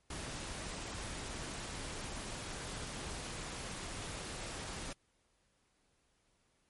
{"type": "noise", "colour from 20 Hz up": "pink", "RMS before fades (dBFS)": -43, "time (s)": [0.1, 4.93], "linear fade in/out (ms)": 5, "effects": ["pink hiss -75 dBFS RMS until 6.69 s", "MP3 48 kbps"]}